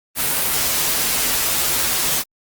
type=noise with comb filter; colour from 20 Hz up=white; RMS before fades=-19 dBFS; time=0.15-2.24 s; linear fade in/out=50 ms; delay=10 ms; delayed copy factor=-0.55; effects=Opus 32 kbps